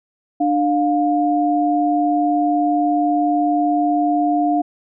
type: tone pair together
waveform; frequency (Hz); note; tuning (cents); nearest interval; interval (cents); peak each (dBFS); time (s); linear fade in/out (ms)
sine; 297.3 / 707; D4 / F5; +21 / +21; octave + minor third; 1500; -17; 0.4-4.62; 10
effects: none